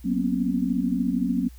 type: tone cluster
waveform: sine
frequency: 185.2 / 234.9 / 248.3 / 272 Hz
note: F#3 / A#3 / B3 / C#4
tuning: +2 / +13 / +9 / -33 cents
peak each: -27 dBFS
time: 0.04-1.49 s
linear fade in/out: 20 ms
effects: added 60 Hz sine -42 dBFS peak until 1.58 s + white hiss -57 dBFS RMS until 1.58 s